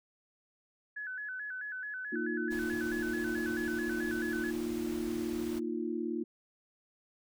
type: tone with vibrato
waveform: sine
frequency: 1600 Hz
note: G6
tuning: 35 cents sharp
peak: -37 dBFS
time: 0.96-4.51 s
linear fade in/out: 10 ms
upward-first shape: square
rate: 4.6 Hz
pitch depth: 100 cents each way
type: chord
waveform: sine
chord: Bb suspended fourth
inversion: none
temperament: just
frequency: 233.1 / 310.8 / 349.6 Hz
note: Bb3 / Eb4 / F4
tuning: 0 / -2 / +2 cents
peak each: -37 / -37 / -36 dBFS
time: 2.12-6.24 s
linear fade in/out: 10 ms
type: noise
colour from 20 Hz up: pink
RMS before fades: -47 dBFS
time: 2.5-5.6 s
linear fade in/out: 20 ms
effects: none